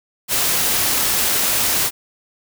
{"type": "noise", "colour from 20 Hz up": "white", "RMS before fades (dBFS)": -18, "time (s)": [0.28, 1.91], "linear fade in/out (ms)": 50, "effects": []}